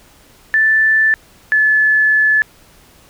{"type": "tone pair in turn", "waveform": "sine", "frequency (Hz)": [1760, 1727.8], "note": ["A6", "A6"], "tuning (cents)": [0, -32], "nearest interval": "unison", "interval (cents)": 32, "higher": "first", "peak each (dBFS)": -9, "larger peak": "neither", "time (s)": [[0.54, 1.14], [1.52, 2.42]], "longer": "second", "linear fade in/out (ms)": 0, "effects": ["pink hiss -47 dBFS RMS until 3.09 s"]}